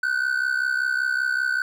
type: ring-modulated tone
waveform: triangle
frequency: 1499 Hz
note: F#6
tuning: 22 cents sharp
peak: -16 dBFS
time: 0.03-1.62 s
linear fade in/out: 2 ms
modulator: 32.6 Hz
effects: none